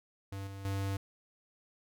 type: tone with level steps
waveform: square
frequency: 98 Hz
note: G2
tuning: in tune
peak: -39 / -43 / -33 dBFS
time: 0.32-0.97 s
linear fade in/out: 5 ms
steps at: 0.47 / 0.65 s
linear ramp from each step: 2 ms
effects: none